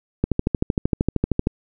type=click train; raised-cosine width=3 ms; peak=-5 dBFS; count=17; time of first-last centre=0.24-1.471 s; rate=13 Hz; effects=none